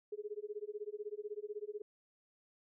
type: tone with tremolo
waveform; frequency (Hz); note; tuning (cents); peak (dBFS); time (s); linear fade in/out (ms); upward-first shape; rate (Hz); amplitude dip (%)
sine; 418.4; G#4; +13; -37; 0.12-1.82; 5; sine; 16; 100
effects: none